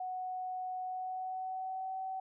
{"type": "tone with pitch glide", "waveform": "sine", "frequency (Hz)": [740, 759.5], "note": ["F#5", "F#5"], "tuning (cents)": [0, 45], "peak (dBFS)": -36, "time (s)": [0, 2.2], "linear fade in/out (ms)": 5, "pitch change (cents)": 45, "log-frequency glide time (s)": [0.84, 1.97], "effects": []}